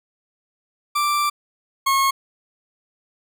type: tone pair in turn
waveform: 40% pulse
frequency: 1174.7 / 1087.7 Hz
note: D6 / C#6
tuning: 0 / -33 cents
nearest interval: minor second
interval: 133 cents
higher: first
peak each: -17 / -15 dBFS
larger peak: second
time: 0.95-1.3 / 1.86-2.11 s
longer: first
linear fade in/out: 10 ms
effects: none